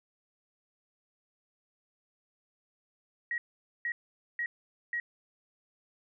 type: tone bursts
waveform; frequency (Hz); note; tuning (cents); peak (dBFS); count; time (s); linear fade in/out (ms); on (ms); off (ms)
sine; 1900; A#6; +33; -30; 4; 3.31-5; 2; 70; 470
effects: none